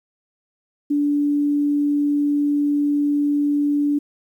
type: tone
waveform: sine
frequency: 290.2 Hz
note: D4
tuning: 21 cents flat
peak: -16 dBFS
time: 0.9-3.99 s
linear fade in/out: 10 ms
effects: 9-bit